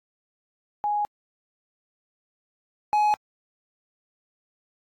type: tone pair in turn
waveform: sine / triangle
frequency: 830.6 / 841.2 Hz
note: G#5 / G#5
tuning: 0 / +22 cents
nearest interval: unison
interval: 22 cents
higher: second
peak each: -22 / -16 dBFS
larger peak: second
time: 0.84-1.05 / 2.93-3.14 s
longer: neither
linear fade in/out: 0 ms
effects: AAC 64 kbps